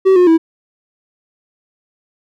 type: tone with pitch steps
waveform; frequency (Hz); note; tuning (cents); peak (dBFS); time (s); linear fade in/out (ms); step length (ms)
triangle; 381.4 / 359.2 / 326.2; G4 / F4 / E4; -47 / +49 / -18; -4; 0.05-0.38; 20; 110
effects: none